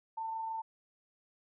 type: tone with amplitude modulation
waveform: sine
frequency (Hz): 895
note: A5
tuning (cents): +29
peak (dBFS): -34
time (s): 0.17-0.62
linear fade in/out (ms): 10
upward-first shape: sine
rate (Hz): 26.8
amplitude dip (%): 25
effects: none